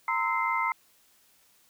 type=tone cluster; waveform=sine; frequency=927 / 1032 / 1306 / 2084 Hz; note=A#5 / C6 / E6 / C7; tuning=-10 / -24 / -17 / -7 cents; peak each=-30 / -30 / -32 / -30 dBFS; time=0.08-0.72 s; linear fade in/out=2 ms; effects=white hiss -63 dBFS RMS until 1.69 s